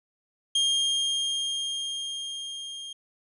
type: tone with level ramp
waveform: 40% pulse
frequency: 3218 Hz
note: G7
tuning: 45 cents sharp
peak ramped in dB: -20 to -36 dBFS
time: 0.55-2.93 s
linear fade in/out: 5 ms
effects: resampled to 24000 Hz